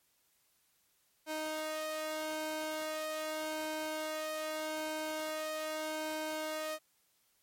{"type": "tone with flanger", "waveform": "sawtooth", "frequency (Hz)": 311.1, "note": "D#4", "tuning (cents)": 0, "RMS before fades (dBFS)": -38, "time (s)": [1.26, 6.79], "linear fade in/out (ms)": 50, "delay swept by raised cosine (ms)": [1.3, 1.9], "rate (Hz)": 0.41, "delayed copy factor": 0.8, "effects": ["white hiss -73 dBFS RMS until 7.42 s", "MP3 64 kbps"]}